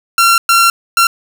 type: tone bursts at uneven times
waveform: sawtooth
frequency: 1367 Hz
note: F6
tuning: 37 cents flat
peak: -3 dBFS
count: 3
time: 0.18-0.38 / 0.49-0.7 / 0.97-1.07 s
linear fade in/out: 2 ms
effects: none